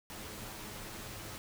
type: noise with comb filter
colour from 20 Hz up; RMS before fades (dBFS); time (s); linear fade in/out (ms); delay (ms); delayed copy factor
pink; -45; 0.1-1.38; 0; 9.4; +0.5
effects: none